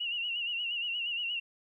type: tone with vibrato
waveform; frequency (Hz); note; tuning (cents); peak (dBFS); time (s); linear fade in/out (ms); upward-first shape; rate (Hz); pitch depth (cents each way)
sine; 2826; F7; +20; -31; 0-1.4; 10; sine; 8.5; 71
effects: 12-bit

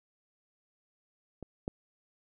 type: clicks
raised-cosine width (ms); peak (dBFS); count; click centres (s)
2; -28 / -20; 2; 1.427 / 1.679
effects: none

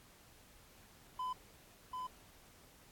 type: tone with echo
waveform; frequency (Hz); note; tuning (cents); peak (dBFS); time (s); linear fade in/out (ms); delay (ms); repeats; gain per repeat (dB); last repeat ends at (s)
triangle; 1010; B5; +39; -35; 1.19-1.33; 5; 740; 1; -3; 2.07
effects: pink hiss -62 dBFS RMS until 2.91 s + AAC 64 kbps

